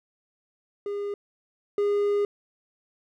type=tone pair in turn; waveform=triangle; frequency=406.5 / 408.7 Hz; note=G#4 / G#4; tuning=-37 / -28 cents; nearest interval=unison; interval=9 cents; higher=second; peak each=-26 / -19 dBFS; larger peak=second; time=0.86-1.14 / 1.78-2.25 s; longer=second; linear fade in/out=2 ms; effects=none